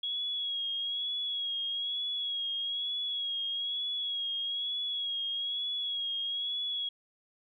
sine tone with vibrato, 3322 Hz, G#7, in tune, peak -31 dBFS, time 0.03-6.89 s, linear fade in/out 5 ms, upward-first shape sine, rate 1.1 Hz, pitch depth 38 cents each way, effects 12-bit

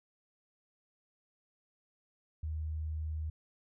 sine tone, 78 Hz, D#2, 5 cents sharp, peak -34 dBFS, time 2.43-3.3 s, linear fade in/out 5 ms, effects none

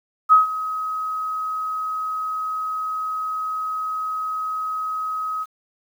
sine tone with ADSR envelope, 1269 Hz, D#6, 34 cents sharp, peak -7 dBFS, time 0.29-5.46 s, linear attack 33 ms, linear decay 140 ms, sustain -16 dB, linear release 39 ms, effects 8-bit

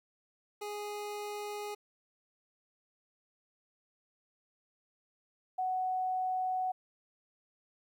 25% pulse / sine tone pair in turn, 414.8 / 743.4 Hz, G#4 / F#5, -2 / +8 cents, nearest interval minor seventh, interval 1010 cents, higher second, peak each -34 / -30 dBFS, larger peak second, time 0.61-1.75 / 5.58-6.72 s, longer neither, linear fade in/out 10 ms, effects 12-bit

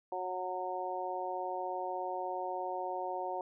harmonic tone, 183.4 Hz, F#3, 15 cents flat, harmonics 2 / 3 / 4 / 5, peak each -42 / -41 / -38 / -40 dBFS, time 0.12-3.41 s, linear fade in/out 2 ms, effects none

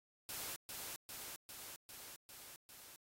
white noise with echo, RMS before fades -45 dBFS, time 0.29-0.56 s, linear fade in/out 0 ms, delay 400 ms, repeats 6, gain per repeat -2 dB, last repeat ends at 2.96 s, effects AAC 48 kbps

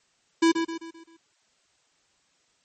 square tone with echo, 330 Hz, E4, 2 cents sharp, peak -17 dBFS, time 0.42-0.52 s, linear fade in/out 10 ms, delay 130 ms, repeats 5, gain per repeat -7 dB, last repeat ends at 1.17 s, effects white hiss -67 dBFS RMS until 2.64 s + MP3 32 kbps

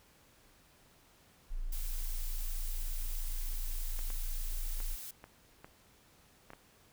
sine tone, 28.32 Hz, A#0, 49 cents flat, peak -33 dBFS, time 1.5-4.96 s, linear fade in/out 20 ms
blue noise, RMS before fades -45 dBFS, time 1.72-5.11 s, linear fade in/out 5 ms
clicks, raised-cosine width 0.5 ms, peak -33 dBFS, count 7, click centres 3.991 / 4.103 / 4.803 / 5.241 / 5.645 / 6.504 / 6.534 s
effects pink hiss -64 dBFS RMS until 6.92 s

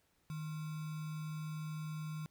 sine tone with sample-and-hold, 155.5 Hz, D#3, 1 cent flat, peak -39 dBFS, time 0.3-2.26 s, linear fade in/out 0 ms, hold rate 1225 Hz, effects pink hiss -75 dBFS RMS until 2.3 s

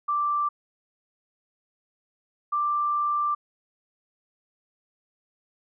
sine tone pair in turn, 1174.7 / 1179.5 Hz, D6 / D6, 0 / +7 cents, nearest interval unison, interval 7 cents, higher second, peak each -22 dBFS, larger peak neither, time 0.08-0.49 / 2.52-3.35 s, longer second, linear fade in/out 10 ms, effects none

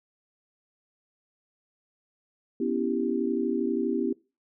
sine chord, C# half-diminished seventh, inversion third, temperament equal with one note detuned, 246.9 / 279.3 / 329.6 / 392 Hz, B3 / C#4 / E4 / G4, 0 / +13 / 0 / 0 cents, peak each -29 / -31 / -30 / -30 dBFS, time 2.6-4.13 s, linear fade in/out 5 ms, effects noise-tail reverb RT60 0.3 s tail -22 dB re dry

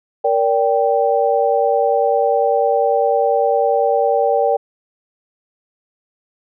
sine chord, G minor, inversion first, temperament equal with one note detuned, 466.2 / 576.2 / 784 Hz, Bb4 / D5 / G5, 0 / -33 / 0 cents, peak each -17 dBFS, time 0.24-4.57 s, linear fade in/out 10 ms, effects none

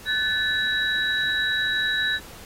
sine tone cluster, 1511 / 1742 / 3876 Hz, F#6 / A6 / B7, +36 / -18 / -33 cents, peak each -28 / -24 / -25 dBFS, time 0.05-2.2 s, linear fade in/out 50 ms, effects pink hiss -44 dBFS RMS until 2.45 s + AAC 48 kbps

